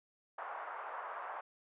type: band-pass noise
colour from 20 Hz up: white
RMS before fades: -44 dBFS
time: 0.38-1.41 s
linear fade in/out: 5 ms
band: 640 to 1300 Hz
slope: 24 dB/octave
effects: resampled to 8000 Hz